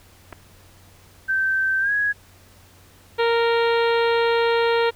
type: clicks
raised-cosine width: 0.5 ms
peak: -22 dBFS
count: 2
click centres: 0.326 / 0.329 s
type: tone with pitch glide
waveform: sine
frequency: 1553 to 1664.5 Hz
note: G6 to G#6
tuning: -17 to +3 cents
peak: -18 dBFS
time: 1.28-2.13 s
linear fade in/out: 20 ms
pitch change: +120 cents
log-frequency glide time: 1.8-1.92 s
type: harmonic tone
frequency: 464.7 Hz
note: A#4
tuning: 5 cents flat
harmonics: 1 / 2 / 3 / 4 / 5 / 6 / 7 / 8 / 9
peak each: -18 / -24 / -28 / -30 / -32 / -34 / -35 / -36 / -37 dBFS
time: 3.18-4.91 s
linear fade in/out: 20 ms
effects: added 92 Hz sine -52 dBFS peak until 4.95 s + pink hiss -52 dBFS RMS until 4.95 s